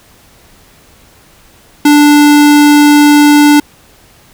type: tone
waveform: square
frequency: 293.7 Hz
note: D4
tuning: in tune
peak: -3 dBFS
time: 1.85-3.6 s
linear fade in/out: 5 ms
effects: pink hiss -43 dBFS RMS until 4.33 s